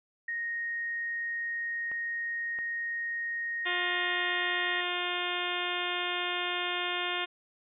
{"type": "tone", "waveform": "sine", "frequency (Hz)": 1864.7, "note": "A#6", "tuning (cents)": 0, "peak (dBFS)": -31, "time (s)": [0.28, 4.81], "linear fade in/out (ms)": 5}
{"type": "clicks", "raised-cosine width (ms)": 0.5, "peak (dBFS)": -31, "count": 2, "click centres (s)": [1.916, 2.588]}
{"type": "harmonic tone", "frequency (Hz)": 355.3, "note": "F4", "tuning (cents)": 30, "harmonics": [1, 2, 3, 4, 5, 6, 7, 8, 9, 10], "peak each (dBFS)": [-39, -39, -39, -39, -39, -39, -39, -39, -39, -39], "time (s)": [3.65, 7.26], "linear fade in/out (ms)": 20}
{"effects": []}